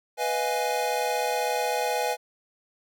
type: chord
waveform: square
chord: F half-diminished seventh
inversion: second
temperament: equal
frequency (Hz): 493.9 / 622.3 / 698.5 / 830.6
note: Cb5 / Eb5 / F5 / Ab5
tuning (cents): 0 / 0 / 0 / 0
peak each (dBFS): -30 / -33 / -33 / -29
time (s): 0.17-2.17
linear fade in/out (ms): 50
effects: none